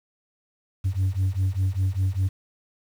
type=beating tone pair; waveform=sine; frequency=92.5 / 97.5 Hz; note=F#2 / G2; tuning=0 / -9 cents; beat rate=5 Hz; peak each=-22 dBFS; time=0.84-2.29 s; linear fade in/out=20 ms; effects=tanh soft clip ceiling -18 dBFS + 8-bit